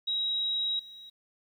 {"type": "tone with level steps", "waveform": "sine", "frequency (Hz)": 3832, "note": "A#7", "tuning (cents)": 47, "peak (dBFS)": [-27, -45], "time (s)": [0.07, 1.1], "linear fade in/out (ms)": 10, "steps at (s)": 0.79, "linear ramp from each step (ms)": 5, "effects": ["11-bit"]}